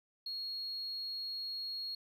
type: tone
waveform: triangle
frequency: 4300 Hz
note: C8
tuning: 47 cents sharp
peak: -35 dBFS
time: 0.26-1.95 s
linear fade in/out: 5 ms
effects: tanh soft clip ceiling -35 dBFS